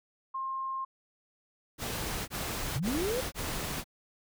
sine tone, 1063 Hz, C6, 27 cents sharp, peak -32 dBFS, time 0.34-0.85 s, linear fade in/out 10 ms
pink noise bursts, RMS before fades -35 dBFS, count 4, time 1.78-3.843 s, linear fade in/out 50 ms, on 500 ms, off 21 ms
sine linear sweep, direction up, 108.7 to 535 Hz, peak -29 dBFS, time 2.75-3.21 s, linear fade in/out 10 ms
effects none

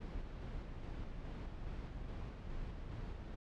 brown noise with tremolo, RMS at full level -44 dBFS, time 0-3.36 s, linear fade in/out 20 ms, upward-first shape square, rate 2.4 Hz, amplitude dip 25%, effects low-pass 4000 Hz 12 dB/octave

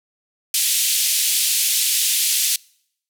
white band-pass noise, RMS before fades -19 dBFS, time 0.54-2.56 s, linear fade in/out 2 ms, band 2600 to 13000 Hz, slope 24 dB/octave, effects noise-tail reverb RT60 0.7 s tail -26 dB re dry

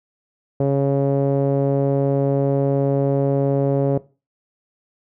sawtooth tone with low-pass filter, 138.59 Hz, C#3, in tune, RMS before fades -18 dBFS, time 0.6-3.98 s, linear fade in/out 5 ms, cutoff 530 Hz, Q 3.1, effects noise-tail reverb RT60 0.3 s tail -18 dB re dry

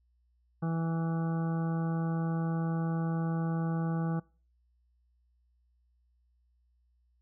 harmonic tone, 164.4 Hz, E3, 4 cents flat, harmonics 1 / 2 / 3 / 4 / 5 / 7 / 8 / 9, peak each -29 / -40 / -43 / -47 / -43 / -46 / -52 / -50 dBFS, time 0.62-4.2 s, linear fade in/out 10 ms, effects noise-tail reverb RT60 0.4 s tail -25 dB re dry + added 60 Hz sine -67 dBFS peak until 7.21 s

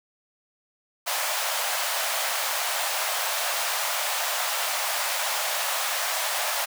pink high-pass noise, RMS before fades -27 dBFS, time 1.06-6.66 s, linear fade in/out 20 ms, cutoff 590 Hz, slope 48 dB/octave, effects none

